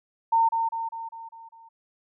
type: tone with echo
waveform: sine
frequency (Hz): 911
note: A#5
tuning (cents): -40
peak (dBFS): -17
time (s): 0.32-0.49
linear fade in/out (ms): 10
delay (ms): 200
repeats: 6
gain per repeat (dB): -5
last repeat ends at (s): 1.69
effects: none